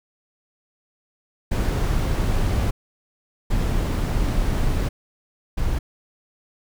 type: noise bursts at uneven times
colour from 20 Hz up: brown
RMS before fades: -21 dBFS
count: 3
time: 1.51-2.71 / 3.5-4.89 / 5.57-5.79 s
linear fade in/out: 10 ms
effects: none